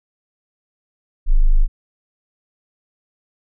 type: tone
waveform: sine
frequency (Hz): 25.68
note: G#0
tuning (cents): -19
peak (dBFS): -8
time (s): 1.26-1.68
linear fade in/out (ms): 50
effects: none